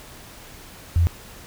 sine tone, 84.8 Hz, E2, 50 cents sharp, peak -14 dBFS, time 0.96-1.07 s, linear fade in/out 0 ms, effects pink hiss -43 dBFS RMS until 1.46 s

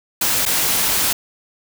white noise with dropouts, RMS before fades -18 dBFS, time 0.21-1.13 s, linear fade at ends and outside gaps 5 ms, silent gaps 0.454-0.461 s, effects none

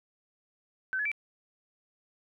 sine tone with pitch steps, 1531 / 1699 / 2328 Hz, G6 / G#6 / D7, -41 / +39 / -16 cents, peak -28 dBFS, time 0.93-1.116 s, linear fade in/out 0 ms, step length 62 ms, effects none

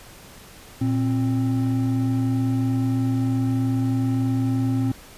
triangle tone pair together, 116.54 / 264.2 Hz, A#2 / C4, 0 / +17 cents, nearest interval octave + major second, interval 1417 cents, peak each -20 dBFS, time 0.81-4.92 s, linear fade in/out 5 ms, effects pink hiss -45 dBFS RMS until 5.17 s + resampled to 32000 Hz

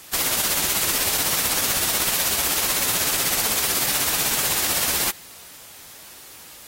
white noise with tremolo, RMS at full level -20 dBFS, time 0.13-5.11 s, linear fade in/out 5 ms, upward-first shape triangle, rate 16 Hz, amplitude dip 45%, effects white hiss -43 dBFS RMS until 6.67 s + AAC 48 kbps

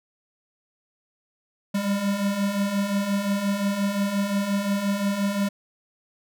square beating tone pair, 196 / 201.7 Hz, G3 / G3, 0 / +50 cents, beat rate 5.7 Hz, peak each -30 / -24 dBFS, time 1.74-5.49 s, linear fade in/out 10 ms, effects none

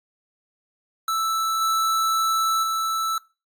square tone with level steps, 1318.5 Hz, E6, in tune, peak -22 / -20 / -23 dBFS, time 1.08-3.18 s, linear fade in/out 2 ms, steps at 1.61 / 2.63 s, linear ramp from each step 5 ms, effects noise-tail reverb RT60 0.3 s tail -22 dB re dry + AAC 64 kbps

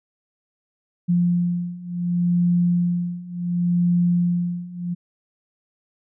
sine beating tone pair, 174.61 / 175.3 Hz, F3 / F3, 0 / +7 cents, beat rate 0.69 Hz, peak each -22 / -20 dBFS, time 1.08-4.95 s, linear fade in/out 20 ms, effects none

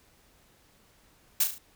blue noise with echo, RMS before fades -23 dBFS, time 1.4-1.44 s, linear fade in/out 5 ms, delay 36 ms, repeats 4, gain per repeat -6 dB, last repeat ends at 1.584 s, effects pink hiss -62 dBFS RMS until 1.75 s

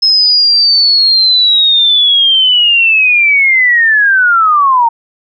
sine linear sweep, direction down, 5180 to 903 Hz, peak -5 dBFS, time 0.02-4.89 s, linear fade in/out 10 ms, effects none

